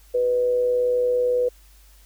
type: tone with amplitude modulation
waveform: sine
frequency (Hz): 493.9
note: B4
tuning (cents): 0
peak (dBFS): -16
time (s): 0.14-1.49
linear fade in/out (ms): 10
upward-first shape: sine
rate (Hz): 118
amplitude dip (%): 35
effects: added 50 Hz sine -49 dBFS peak until 2.05 s + white hiss -56 dBFS RMS until 2.05 s